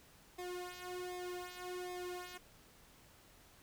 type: tone with flanger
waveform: sawtooth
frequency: 359.9 Hz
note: F#4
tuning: 48 cents flat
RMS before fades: -45 dBFS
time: 0.38-2.38 s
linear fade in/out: 10 ms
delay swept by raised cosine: 0.68 to 2.68 ms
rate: 1.3 Hz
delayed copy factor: -0.85
effects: pink hiss -63 dBFS RMS until 3.62 s